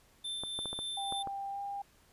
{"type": "tone with tremolo", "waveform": "square", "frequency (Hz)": 3554, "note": "A7", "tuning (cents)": 17, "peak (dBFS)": -36, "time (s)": [0.24, 1.23], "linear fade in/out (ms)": 10, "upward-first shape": "triangle", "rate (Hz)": 3.5, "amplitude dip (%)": 30}
{"type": "clicks", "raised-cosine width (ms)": 1, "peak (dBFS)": -27, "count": 7, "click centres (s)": [0.436, 0.59, 0.657, 0.73, 0.79, 1.124, 1.273]}
{"type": "tone with pitch glide", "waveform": "sine", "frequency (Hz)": [792, 801.2], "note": ["G5", "G5"], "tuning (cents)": [18, 38], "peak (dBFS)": -36, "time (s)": [0.97, 1.82], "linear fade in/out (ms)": 5, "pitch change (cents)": 20, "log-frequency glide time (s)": [1.5, 1.6]}
{"effects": ["pink hiss -65 dBFS RMS until 2.12 s", "resampled to 32000 Hz"]}